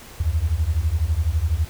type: beating tone pair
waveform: sine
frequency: 73.42 / 85.42 Hz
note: D2 / F2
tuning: 0 / -38 cents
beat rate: 12 Hz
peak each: -21 dBFS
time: 0.2-1.65 s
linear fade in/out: 5 ms
effects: pink hiss -42 dBFS RMS until 1.69 s